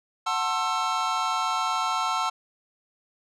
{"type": "chord", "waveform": "square", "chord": "F# half-diminished seventh", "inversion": "none", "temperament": "just", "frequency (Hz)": [740, 888, 1065.6, 1332], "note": ["F#5", "A5", "C6", "E6"], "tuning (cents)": [0, 16, 31, 18], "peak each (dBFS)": [-32, -31, -31, -28], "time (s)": [0.26, 2.3], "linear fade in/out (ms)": 10, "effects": ["low-pass 6000 Hz 12 dB/octave"]}